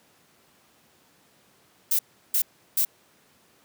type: noise bursts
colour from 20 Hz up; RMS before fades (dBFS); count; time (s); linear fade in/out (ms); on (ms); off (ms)
violet; -22; 3; 1.91-2.85; 5; 80; 350
effects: pink hiss -60 dBFS RMS until 3.64 s + high-pass 150 Hz 12 dB/octave